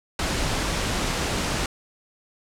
pink noise, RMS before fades -25 dBFS, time 0.19-1.66 s, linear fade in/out 2 ms, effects low-pass 8000 Hz 12 dB/octave

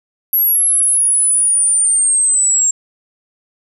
sine linear sweep, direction down, 11650 to 7450 Hz, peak -10 dBFS, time 0.33-2.71 s, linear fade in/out 5 ms, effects none

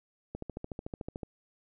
click train, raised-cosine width 2 ms, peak -24 dBFS, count 13, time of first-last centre 0.35-1.232 s, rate 13.6 Hz, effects none

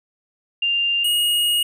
sine / square tone pair in turn, 2794 / 2873 Hz, F7 / F7, 0 / +48 cents, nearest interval unison, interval 48 cents, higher second, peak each -17 dBFS, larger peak neither, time 0.62-1.04 / 1.04-1.63 s, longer second, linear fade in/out 5 ms, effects none

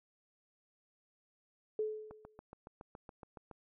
sine tone with exponential decay, 430.7 Hz, A4, 37 cents flat, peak -30 dBFS, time 1.79-2.39 s, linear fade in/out 2 ms, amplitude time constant 130 ms
click train, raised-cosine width 1 ms, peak -35 dBFS, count 11, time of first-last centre 2.11-3.513 s, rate 7.13 Hz
effects none

